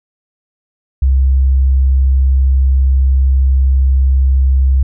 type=tone; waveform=sine; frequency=66.3 Hz; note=C2; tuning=23 cents sharp; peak=-7 dBFS; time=1.02-4.83 s; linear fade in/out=5 ms; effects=none